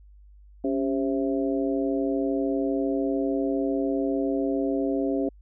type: harmonic tone with a mistuned harmonic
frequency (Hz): 132.8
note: C3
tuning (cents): +26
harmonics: 2 / 3 / 4 / 5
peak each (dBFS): -25 / -29 / -31 / -33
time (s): 0.64-5.29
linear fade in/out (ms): 5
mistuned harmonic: 2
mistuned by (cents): +80
effects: added 50 Hz sine -48 dBFS peak until 5.41 s